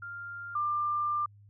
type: tone pair in turn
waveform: sine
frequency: 1396.9 / 1191.4 Hz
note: F6 / D6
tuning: 0 / +24 cents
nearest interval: minor third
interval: 276 cents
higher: first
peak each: -38 / -27 dBFS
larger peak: second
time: 0.02-0.55 / 0.55-1.26 s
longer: second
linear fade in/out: 5 ms
effects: added 102 Hz sine -53 dBFS peak until 1.49 s